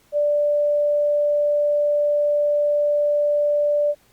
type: tone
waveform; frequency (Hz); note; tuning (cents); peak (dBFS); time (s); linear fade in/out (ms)
sine; 587.3; D5; 0; -16; 0.12-3.95; 50
effects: pink hiss -58 dBFS RMS until 4.12 s + Opus 48 kbps